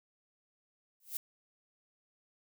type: noise with exponential growth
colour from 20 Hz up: violet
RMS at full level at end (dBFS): -33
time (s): 1-1.17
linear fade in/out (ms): 2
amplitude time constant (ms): 35
effects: none